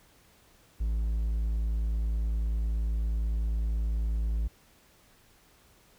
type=tone; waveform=triangle; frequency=55 Hz; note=A1; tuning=in tune; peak=-24 dBFS; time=0.8-4.48 s; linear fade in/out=10 ms; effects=pink hiss -61 dBFS RMS until 5.98 s